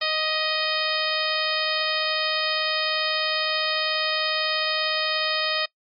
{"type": "harmonic tone with a mistuned harmonic", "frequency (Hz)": 622.3, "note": "D#5", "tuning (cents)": 0, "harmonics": [1, 2, 3, 4, 5, 6, 7, 8], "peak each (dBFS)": [-30, -30, -30, -30, -30, -30, -30, -30], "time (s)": [0.01, 5.66], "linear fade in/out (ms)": 10, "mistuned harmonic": 3, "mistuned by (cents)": 22, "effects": ["noise-tail reverb RT60 0.1 s tail -23 dB re dry", "MP3 32 kbps"]}